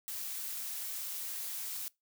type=noise with amplitude modulation; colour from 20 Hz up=blue; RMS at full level=-38 dBFS; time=0.08-1.88 s; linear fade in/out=0 ms; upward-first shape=sine; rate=203 Hz; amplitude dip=35%; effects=noise-tail reverb RT60 0.2 s tail -23 dB re dry